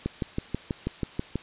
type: click train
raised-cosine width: 3 ms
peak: -14 dBFS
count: 9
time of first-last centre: 0.06-1.357 s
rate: 6.17 Hz
effects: white hiss -47 dBFS RMS until 1.42 s + resampled to 8000 Hz